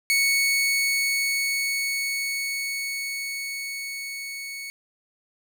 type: tone with level ramp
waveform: sawtooth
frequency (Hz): 2217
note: C#7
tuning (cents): 0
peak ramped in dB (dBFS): -15 to -30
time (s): 0.1-4.7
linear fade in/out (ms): 0
effects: none